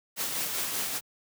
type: noise with tremolo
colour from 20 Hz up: white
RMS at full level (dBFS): -30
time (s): 0.16-1.01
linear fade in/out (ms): 50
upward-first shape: sine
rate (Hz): 5.1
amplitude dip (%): 35
effects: high-pass 100 Hz 12 dB/octave